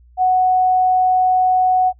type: tone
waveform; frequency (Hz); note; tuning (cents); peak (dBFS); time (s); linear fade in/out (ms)
sine; 740; F#5; 0; -11; 0.17-1.93; 50
effects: noise-tail reverb RT60 0.1 s tail -24 dB re dry + added 60 Hz sine -45 dBFS peak until 1.99 s